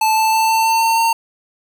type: tone with pitch steps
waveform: square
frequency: 875 / 881.1 / 887.2 / 893.4 / 899.6 / 905.9 / 912.2 Hz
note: A5 / A5 / A5 / A5 / A5 / A#5 / A#5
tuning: -10 / +2 / +14 / +26 / +38 / -50 / -38 cents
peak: -13 dBFS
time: 0.01-1.13 s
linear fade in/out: 5 ms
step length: 160 ms
effects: none